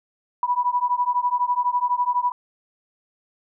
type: beating tone pair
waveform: sine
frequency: 976 / 988 Hz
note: B5 / B5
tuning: -21 / 0 cents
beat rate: 12 Hz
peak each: -22 dBFS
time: 0.43-2.32 s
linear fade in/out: 2 ms
effects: none